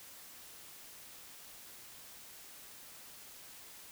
silence, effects white hiss -53 dBFS RMS until 3.91 s

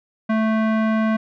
square tone with low-pass filter, 220 Hz, A3, in tune, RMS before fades -19 dBFS, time 0.29-1.17 s, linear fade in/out 10 ms, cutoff 1700 Hz, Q 1.3, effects none

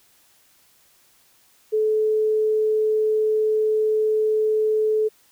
sine tone, 432.3 Hz, A4, 31 cents flat, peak -17 dBFS, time 1.72-5.09 s, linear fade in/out 20 ms, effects white hiss -58 dBFS RMS until 5.31 s

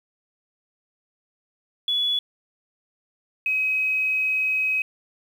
sine tone pair in turn, 3408 / 2537 Hz, G#7 / D#7, +44 / +33 cents, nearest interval perfect fourth, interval 511 cents, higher first, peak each -20 dBFS, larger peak neither, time 1.88-2.19 / 3.46-4.82 s, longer second, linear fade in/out 2 ms, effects 8-bit

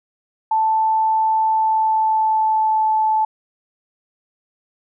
sine tone with pitch glide, 880 to 870.9 Hz, A5 to A5, 0 to -18 cents, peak -14 dBFS, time 0.51-3.25 s, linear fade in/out 5 ms, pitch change -18 cents, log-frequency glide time 1.49-2.91 s, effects none

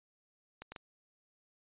clicks, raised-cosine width 0.3 ms, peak -28 dBFS, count 3, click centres 0.62 / 0.72 / 0.762 s, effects resampled to 8000 Hz

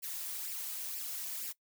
blue noise with flanger, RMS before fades -40 dBFS, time 0.02-1.53 s, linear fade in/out 20 ms, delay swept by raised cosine 0.39 to 3.19 ms, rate 2.1 Hz, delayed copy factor +0.6, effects noise-tail reverb RT60 0.1 s tail -20 dB re dry

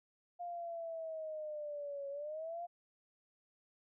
sine linear two-way sweep, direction down then up, 705 to 554.4 to 705 Hz, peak -40 dBFS, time 0.39-2.67 s, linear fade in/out 20 ms, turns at 2.09 s, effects none

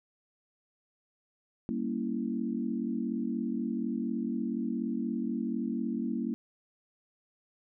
sine chord, G diminished seventh, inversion none, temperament equal, 196 / 233.1 / 277.2 / 329.6 Hz, G3 / Bb3 / Db4 / Fb4, 0 / 0 / 0 / 0 cents, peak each -37 / -32 / -37 / -38 dBFS, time 1.69-6.34 s, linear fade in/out 0 ms, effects none

